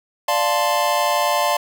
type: chord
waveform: square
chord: D minor seventh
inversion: none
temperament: equal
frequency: 587.3 / 698.5 / 880 / 1046.5 Hz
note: D5 / F5 / A5 / C6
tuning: 0 / 0 / 0 / 0 cents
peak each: -23 dBFS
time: 0.28-1.57 s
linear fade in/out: 5 ms
effects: none